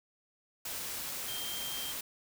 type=tone in noise; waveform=sine; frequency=3173 Hz; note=G7; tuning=20 cents sharp; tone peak=-40 dBFS; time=1.28-1.92 s; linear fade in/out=5 ms; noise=white; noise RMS=-39 dBFS; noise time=0.65-2.01 s; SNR=-4 dB; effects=none